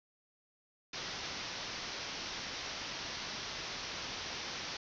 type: low-pass noise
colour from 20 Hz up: white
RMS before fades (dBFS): -42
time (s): 0.93-4.77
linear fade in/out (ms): 5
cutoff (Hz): 6000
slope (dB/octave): 96
effects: none